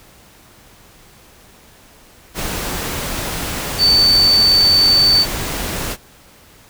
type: tone in noise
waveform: sine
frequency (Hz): 4544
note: C#8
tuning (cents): +42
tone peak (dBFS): -9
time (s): 3.78-5.26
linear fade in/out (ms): 50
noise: pink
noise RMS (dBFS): -23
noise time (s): 2.34-5.97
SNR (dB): +11
effects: pink hiss -46 dBFS RMS until 6.69 s